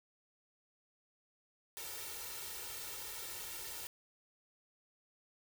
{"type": "noise with comb filter", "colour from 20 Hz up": "white", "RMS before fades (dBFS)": -45, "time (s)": [1.77, 3.87], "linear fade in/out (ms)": 0, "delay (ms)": 2.2, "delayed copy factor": 0.9, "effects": []}